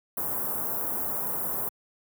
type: band-stop noise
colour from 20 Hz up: white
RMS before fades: -30 dBFS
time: 0.17-1.69 s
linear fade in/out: 5 ms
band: 1200 to 12000 Hz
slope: 24 dB/octave
effects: high-pass 100 Hz 12 dB/octave